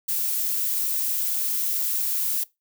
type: noise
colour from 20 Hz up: violet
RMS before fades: -25 dBFS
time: 0.08-2.44 s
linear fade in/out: 10 ms
effects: noise-tail reverb RT60 0.2 s tail -21 dB re dry